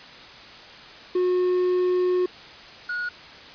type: tone pair in turn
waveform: triangle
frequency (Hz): 362.7 / 1450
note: F#4 / F#6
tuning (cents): -34 / -35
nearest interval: 2 octaves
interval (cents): 2399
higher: second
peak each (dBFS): -17 / -24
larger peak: first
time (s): 1.15-2.26 / 2.89-3.09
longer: first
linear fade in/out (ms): 5
effects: white hiss -43 dBFS RMS until 3.54 s + resampled to 11025 Hz